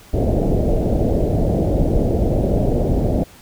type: low-pass noise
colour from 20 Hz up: pink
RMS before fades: -17 dBFS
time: 0.13-3.24 s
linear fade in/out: 10 ms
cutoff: 680 Hz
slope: 48 dB/octave
effects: pink hiss -45 dBFS RMS until 3.41 s